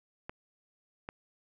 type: clicks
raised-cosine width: 0.5 ms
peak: -24 dBFS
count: 2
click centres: 0.295 / 1.089 s
effects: none